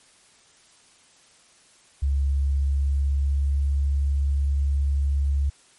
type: tone with pitch glide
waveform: sine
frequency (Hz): 69.2 to 70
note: C#2 to C#2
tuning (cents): -2 to +18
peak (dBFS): -19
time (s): 2.02-5.5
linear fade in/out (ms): 10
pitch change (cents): +20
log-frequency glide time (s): 2.27-3.73
effects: white hiss -56 dBFS RMS until 5.78 s + MP3 48 kbps